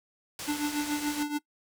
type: low-pass noise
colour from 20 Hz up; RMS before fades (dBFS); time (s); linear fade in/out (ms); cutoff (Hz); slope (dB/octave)
white; -39; 0.39-1.23; 2; 9100; 12
type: tone with tremolo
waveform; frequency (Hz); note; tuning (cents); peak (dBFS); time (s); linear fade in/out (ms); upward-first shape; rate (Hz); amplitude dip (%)
square; 294.6; D4; +6; -26; 0.47-1.39; 20; triangle; 7; 80
effects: noise-tail reverb RT60 0.1 s tail -22 dB re dry